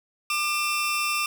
sawtooth tone pair together, 1194.1 / 2690 Hz, D6 / E7, +28 / +34 cents, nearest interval octave + major second, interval 1406 cents, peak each -23 / -23 dBFS, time 0.3-1.26 s, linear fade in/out 2 ms, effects none

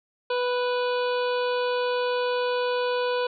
harmonic tone, 493.7 Hz, B4, 1 cent flat, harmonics 1 / 2 / 3 / 5 / 6 / 7 / 8 / 9, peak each -24 / -30 / -34 / -38 / -40 / -41 / -42 / -43 dBFS, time 0.3-3.27 s, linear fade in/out 5 ms, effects none

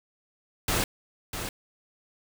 pink noise with echo, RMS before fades -26 dBFS, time 0.68-0.84 s, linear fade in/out 2 ms, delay 650 ms, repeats 1, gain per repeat -8 dB, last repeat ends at 1.49 s, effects none

